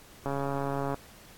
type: click train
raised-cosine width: 1 ms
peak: -18 dBFS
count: 96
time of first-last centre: 0.26-0.943 s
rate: 139 Hz
effects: pink hiss -53 dBFS RMS until 1.37 s + AAC 64 kbps